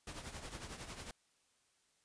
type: noise with tremolo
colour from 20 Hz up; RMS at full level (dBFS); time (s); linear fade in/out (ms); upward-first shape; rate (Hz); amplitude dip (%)
pink; -45; 0.07-1.11; 2; triangle; 11; 70
effects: white hiss -75 dBFS RMS until 2.04 s + resampled to 22050 Hz